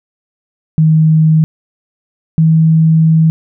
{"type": "tone pair in turn", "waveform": "sine", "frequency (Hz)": [157.7, 160.46], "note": ["D#3", "E3"], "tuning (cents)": [24, -46], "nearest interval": "unison", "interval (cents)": 30, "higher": "second", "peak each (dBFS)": -5, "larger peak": "neither", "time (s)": [[0.78, 1.44], [2.38, 3.3]], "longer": "second", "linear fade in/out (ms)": 0, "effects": []}